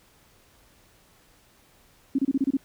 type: tone bursts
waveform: sine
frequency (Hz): 271.7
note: C#4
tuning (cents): -35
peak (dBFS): -19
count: 7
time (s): 2.15-2.57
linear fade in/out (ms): 5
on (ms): 36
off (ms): 28
effects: pink hiss -59 dBFS RMS until 2.64 s